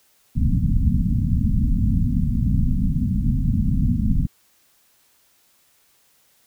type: low-pass noise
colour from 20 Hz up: pink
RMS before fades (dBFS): -19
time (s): 0.35-4.27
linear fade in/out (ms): 10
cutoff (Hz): 260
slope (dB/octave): 96
effects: white hiss -60 dBFS RMS until 6.46 s